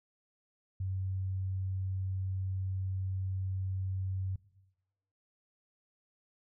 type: tone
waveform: sine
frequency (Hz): 94.7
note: F#2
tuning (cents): +41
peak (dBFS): -32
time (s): 0.8-4.36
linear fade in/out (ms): 5
effects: noise-tail reverb RT60 1.0 s tail -20 dB re dry